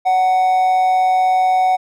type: tone with amplitude modulation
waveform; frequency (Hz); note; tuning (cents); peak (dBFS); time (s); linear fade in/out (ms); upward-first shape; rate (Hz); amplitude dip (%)
triangle; 744; F#5; +9; -8; 0.05-1.77; 20; sine; 177; 35
effects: none